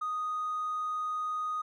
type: tone with hard clipping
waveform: sine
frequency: 1243 Hz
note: D#6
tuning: 2 cents flat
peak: -31 dBFS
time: 0.01-1.62 s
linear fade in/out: 10 ms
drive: 1 dB
effects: none